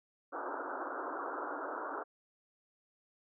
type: band-pass noise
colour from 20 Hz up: white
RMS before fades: -40 dBFS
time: 0.32-2.04 s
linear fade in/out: 20 ms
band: 270 to 1500 Hz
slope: 96 dB/octave
effects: none